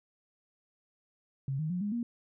sine tone with pitch steps, 135.8 / 155.99 / 179.19 / 205.8 / 236.4 Hz, C#3 / D#3 / F3 / G#3 / A#3, -35 / +5 / +45 / -16 / +24 cents, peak -30 dBFS, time 1.48-2.03 s, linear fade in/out 2 ms, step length 110 ms, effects none

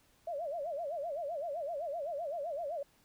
sine tone with vibrato, 622.3 Hz, D#5, in tune, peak -35 dBFS, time 0.27-2.83 s, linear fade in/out 5 ms, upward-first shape sine, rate 7.8 Hz, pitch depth 210 cents each way, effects pink hiss -68 dBFS RMS until 3.04 s

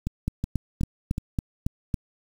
two click trains, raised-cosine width 5 ms, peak -14 / -12 dBFS, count 4 / 7, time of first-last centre 0.07-1.181 / 0.28-1.942 s, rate 2.7 / 3.61 Hz, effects 7-bit

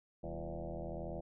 sine tone with frequency modulation, 260 Hz, C4, 11 cents flat, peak -39 dBFS, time 0.23-1.21 s, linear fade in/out 10 ms, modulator 81.1 Hz, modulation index 5.3, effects none

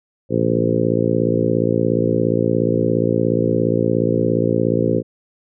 harmonic tone with a mistuned harmonic, 57.1 Hz, A#1, 35 cents flat, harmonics 2 / 3 / 4 / 5 / 6 / 7 / 8 / 9, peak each -23 / -23 / -23 / -23 / -23 / -23 / -23 / -23 dBFS, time 0.29-5.03 s, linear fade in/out 50 ms, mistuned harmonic 2, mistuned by +21 cents, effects none

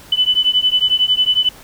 sine beating tone pair, 2994 / 3005 Hz, F#7 / F#7, +20 / +26 cents, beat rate 11 Hz, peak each -15 dBFS, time 0.12-1.49 s, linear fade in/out 5 ms, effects pink hiss -41 dBFS RMS until 1.63 s

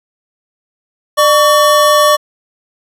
square tone pair together, 599.1 / 1131 Hz, D5 / C#6, +34 / +34 cents, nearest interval major seventh, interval 1100 cents, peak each -10 dBFS, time 1.17-2.17 s, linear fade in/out 20 ms, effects resampled to 32000 Hz

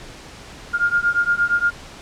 sine beating tone pair, 1408 / 1416.6 Hz, F6 / F6, +14 / +24 cents, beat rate 8.6 Hz, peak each -19 dBFS, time 0.73-1.71 s, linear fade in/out 20 ms, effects pink hiss -39 dBFS RMS until 2.01 s + low-pass 7000 Hz 12 dB/octave

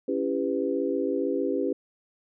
sine chord, C# half-diminished seventh, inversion none, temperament just, 277.2 / 332.6 / 399.1 / 498.9 Hz, C#4 / E4 / G4 / B4, 0 / +16 / +31 / +17 cents, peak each -29 / -31 / -29 / -30 dBFS, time 0.08-1.73 s, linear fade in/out 5 ms, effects none

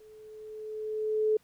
sine tone with level ramp, 431.4 Hz, A4, 34 cents flat, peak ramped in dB -51 to -21 dBFS, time 0-1.37 s, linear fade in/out 5 ms, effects pink hiss -66 dBFS RMS until 1.43 s

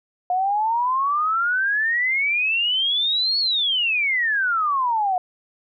sine exponential two-way sweep, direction up then down, 714 to 4435 to 714 Hz, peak -18 dBFS, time 0.3-5.18 s, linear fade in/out 2 ms, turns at 3.39 s, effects none

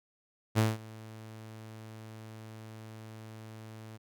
sawtooth tone with ADSR envelope, 110 Hz, A2, in tune, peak -18 dBFS, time 0.55-3.98 s, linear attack 34 ms, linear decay 190 ms, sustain -23 dB, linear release 22 ms, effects none

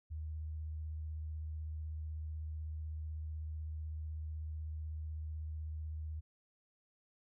sine tone with vibrato, 77.78 Hz, D#2, in tune, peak -39 dBFS, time 0.1-6.21 s, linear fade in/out 20 ms, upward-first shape sine, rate 16 Hz, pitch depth 20 cents each way, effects none

